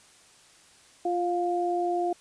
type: tone pair together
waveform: sine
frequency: 349.2 / 704.5 Hz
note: F4 / F5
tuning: 0 / +15 cents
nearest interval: octave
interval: 1215 cents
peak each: -27 / -27 dBFS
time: 1.05-2.13 s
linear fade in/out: 5 ms
effects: white hiss -56 dBFS RMS until 2.2 s + resampled to 22050 Hz